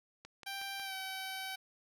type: click train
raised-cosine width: 0.2 ms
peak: -32 dBFS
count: 4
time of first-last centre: 0.25-0.797 s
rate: 5.48 Hz
type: tone with pitch glide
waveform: 10% pulse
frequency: 786 to 764.9 Hz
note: G5 to G5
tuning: +4 to -43 cents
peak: -31 dBFS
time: 0.46-1.56 s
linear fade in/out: 10 ms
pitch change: -47 cents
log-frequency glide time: 0.83-0.94 s
effects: none